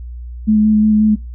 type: tone with vibrato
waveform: sine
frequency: 214 Hz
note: A3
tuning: 48 cents flat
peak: -8 dBFS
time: 0.47-1.16 s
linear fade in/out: 20 ms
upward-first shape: square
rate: 5.6 Hz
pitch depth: 11 cents each way
effects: noise-tail reverb RT60 0.2 s tail -24 dB re dry + added 60 Hz sine -26 dBFS peak until 1.34 s